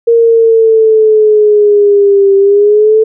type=linear two-way sweep; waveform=sine; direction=down then up; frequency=466.2 to 392 to 441.8 Hz; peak=-3 dBFS; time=0.07-3.04 s; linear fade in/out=10 ms; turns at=2.36 s; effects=none